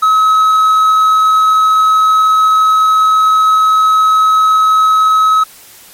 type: tone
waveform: triangle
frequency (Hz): 1282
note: E6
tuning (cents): -49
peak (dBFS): -4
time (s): 0.02-5.44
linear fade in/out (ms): 10
effects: white hiss -38 dBFS RMS until 5.93 s + MP3 64 kbps